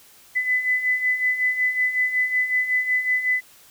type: beating tone pair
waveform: sine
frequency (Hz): 2002 / 2007.4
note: B6 / B6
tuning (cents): +23 / +28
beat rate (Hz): 5.4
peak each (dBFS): -26 / -20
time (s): 0.35-3.41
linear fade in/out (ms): 20
effects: white hiss -51 dBFS RMS until 3.7 s